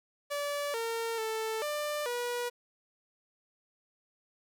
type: tone with pitch steps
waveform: sawtooth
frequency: 577 / 458 / 441.9 / 594 / 484.4 Hz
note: D5 / A#4 / A4 / D5 / B4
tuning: -31 / -31 / +7 / +20 / -34 cents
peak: -28 dBFS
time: 0.3-2.5 s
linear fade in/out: 20 ms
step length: 440 ms
effects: none